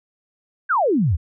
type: exponential sweep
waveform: sine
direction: down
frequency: 1661.2 to 69.8 Hz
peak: -15 dBFS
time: 0.69-1.17 s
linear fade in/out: 20 ms
effects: none